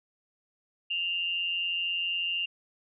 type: tone with amplitude modulation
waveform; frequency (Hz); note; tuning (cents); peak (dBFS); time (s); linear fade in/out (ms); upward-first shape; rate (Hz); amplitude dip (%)
sine; 2794; F7; 0; -25; 0.9-2.46; 10; sine; 176; 55
effects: none